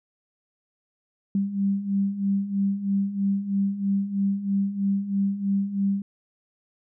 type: beating tone pair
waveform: sine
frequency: 195.6 / 198.7 Hz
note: G3 / G3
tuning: -4 / +24 cents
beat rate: 3.1 Hz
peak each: -28 / -23 dBFS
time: 1.35-6.02 s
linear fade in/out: 2 ms
effects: none